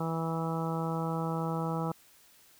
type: harmonic tone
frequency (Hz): 163.5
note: E3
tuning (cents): -14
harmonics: 1 / 2 / 3 / 4 / 5 / 6 / 7 / 8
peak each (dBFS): -32 / -39 / -38 / -43 / -39 / -42 / -45 / -41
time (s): 0-1.92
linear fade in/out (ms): 5
effects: white hiss -60 dBFS RMS until 2.59 s